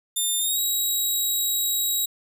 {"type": "tone with pitch glide", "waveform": "5% pulse", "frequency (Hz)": [3600, 3836], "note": ["A7", "A#7"], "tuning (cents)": [39, 49], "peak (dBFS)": -15, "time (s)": [0.16, 2.06], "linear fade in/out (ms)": 10, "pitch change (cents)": 110, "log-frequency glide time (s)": [0.39, 0.59], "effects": []}